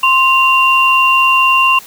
sine tone pair together, 1050.4 / 2772 Hz, C6 / F7, +6 / -14 cents, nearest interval octave + perfect fourth, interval 1680 cents, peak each -10 dBFS, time 0.03-1.79 s, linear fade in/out 5 ms, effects white hiss -36 dBFS RMS until 1.86 s

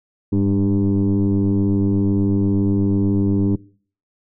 sine tone with frequency modulation, 199.9 Hz, G3, 34 cents sharp, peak -13 dBFS, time 0.32-3.56 s, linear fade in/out 10 ms, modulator 97.9 Hz, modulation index 1.4, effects noise-tail reverb RT60 0.5 s tail -24 dB re dry + tanh soft clip ceiling -11 dBFS

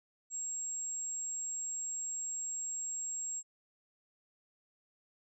sine tone, 7570 Hz, A#8, 26 cents sharp, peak -36 dBFS, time 0.3-3.43 s, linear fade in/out 50 ms, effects none

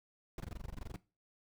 brown noise bursts, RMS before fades -42 dBFS, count 14, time 0.38-0.961 s, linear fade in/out 2 ms, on 22 ms, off 21 ms, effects noise-tail reverb RT60 0.3 s tail -19 dB re dry

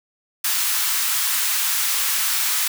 white high-pass noise, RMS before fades -21 dBFS, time 0.44-2.68 s, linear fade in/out 5 ms, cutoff 1000 Hz, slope 24 dB/octave, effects none

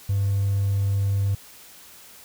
triangle tone with hard clipping, 99.2 Hz, G2, 21 cents sharp, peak -20 dBFS, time 0.09-1.35 s, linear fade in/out 5 ms, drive 4 dB, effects white hiss -47 dBFS RMS until 2.24 s

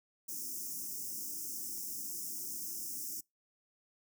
white band-stop noise, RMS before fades -41 dBFS, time 0.28-3.21 s, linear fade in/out 10 ms, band 370 to 5200 Hz, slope 96 dB/octave, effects noise-tail reverb RT60 0.2 s tail -26 dB re dry + high-pass 200 Hz 12 dB/octave

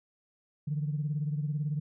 sine beating tone pair, 146.83 / 164.83 Hz, D3 / E3, 0 / 0 cents, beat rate 18 Hz, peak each -29 / -36 dBFS, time 0.67-1.8 s, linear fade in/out 10 ms, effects tanh soft clip ceiling -22 dBFS

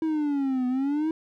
triangle exponential two-way sweep, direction down then up, 323.6 to 248.1 to 323.6 Hz, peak -21 dBFS, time 0.02-1.11 s, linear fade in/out 2 ms, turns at 0.67 s, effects none

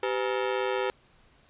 sawtooth ring-modulated tone, 447.1 Hz, A4, 28 cents sharp, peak -19 dBFS, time 0.03-0.9 s, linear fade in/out 0 ms, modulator 57.9 Hz, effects pink hiss -61 dBFS RMS until 1.49 s + resampled to 8000 Hz

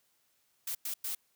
blue noise bursts at uneven times, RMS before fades -36 dBFS, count 3, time 0.67-0.75 / 0.85-0.94 / 1.04-1.15 s, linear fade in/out 5 ms, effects white hiss -73 dBFS RMS until 1.35 s + high-pass 60 Hz 12 dB/octave

